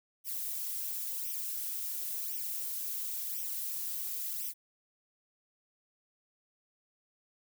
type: noise with flanger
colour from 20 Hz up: violet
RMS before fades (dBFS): -37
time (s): 0.24-4.54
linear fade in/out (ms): 50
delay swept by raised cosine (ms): 0.34 to 4.34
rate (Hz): 0.95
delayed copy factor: +0.8
effects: none